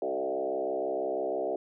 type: tone with frequency modulation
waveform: sine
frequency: 522 Hz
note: C5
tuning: 4 cents flat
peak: -28 dBFS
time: 0.02-1.56 s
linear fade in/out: 2 ms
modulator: 66.1 Hz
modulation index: 2.8
effects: none